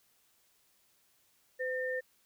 sine tone pair together, 510 / 1810.6 Hz, C5 / A6, -44 / +49 cents, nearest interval octave + minor seventh, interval 2193 cents, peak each -34 / -36 dBFS, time 1.59-2.01 s, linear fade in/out 20 ms, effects white hiss -70 dBFS RMS until 2.25 s

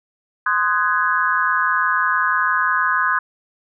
sine chord, Ab dominant seventh, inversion first, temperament just, 1038.3 / 1245.9 / 1495.1 / 1661.2 Hz, C6 / Eb6 / Gb6 / Ab6, -14 / +2 / +18 / 0 cents, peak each -21 dBFS, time 0.46-3.19 s, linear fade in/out 5 ms, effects none

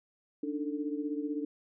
sine tone cluster, 290.1 / 305.9 / 445.5 Hz, D4 / D#4 / A4, -21 / -29 / +22 cents, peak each -34 / -37 / -40 dBFS, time 0.43-1.45 s, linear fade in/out 5 ms, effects none

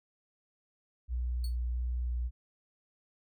sine tone with vibrato, 60.7 Hz, B1, 29 cents flat, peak -30 dBFS, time 1.08-2.31 s, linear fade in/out 50 ms, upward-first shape square, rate 1.5 Hz, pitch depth 9 cents each way
sawtooth tone with exponential decay, 4415 Hz, C#8, 8 cents flat, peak -38 dBFS, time 1.44-1.56 s, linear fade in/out 2 ms, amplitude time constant 26 ms
effects none

